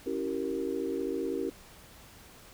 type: chord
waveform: sine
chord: C# diminished seventh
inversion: none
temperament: equal with one note detuned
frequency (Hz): 277.2 / 329.6 / 385 / 466.2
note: C#4 / E4 / G4 / Bb4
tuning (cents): 0 / 0 / -31 / 0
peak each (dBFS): -36 / -36 / -34 / -36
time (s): 0.06-1.5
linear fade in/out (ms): 5
effects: pink hiss -53 dBFS RMS until 2.53 s